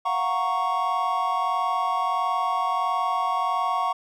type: chord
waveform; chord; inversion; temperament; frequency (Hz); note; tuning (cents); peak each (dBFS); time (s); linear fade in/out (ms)
triangle; Gb major seventh; third; equal; 698.5 / 740 / 932.3 / 1108.7; F5 / Gb5 / Bb5 / Db6; 0 / 0 / 0 / 0; -29 / -26 / -27 / -23; 0.05-3.93; 10
effects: none